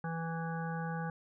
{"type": "harmonic tone", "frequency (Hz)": 164.81, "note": "E3", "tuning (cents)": 0, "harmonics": [1, 3, 5, 7, 9, 10], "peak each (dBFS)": [-36, -45, -42, -48, -46, -49], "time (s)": [0.04, 1.1], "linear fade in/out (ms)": 2, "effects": []}